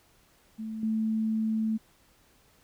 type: tone with level steps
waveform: sine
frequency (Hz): 220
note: A3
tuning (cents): 0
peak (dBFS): -33 / -25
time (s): 0.58-1.78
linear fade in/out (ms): 20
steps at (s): 0.83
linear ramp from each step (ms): 2
effects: pink hiss -63 dBFS RMS until 2.63 s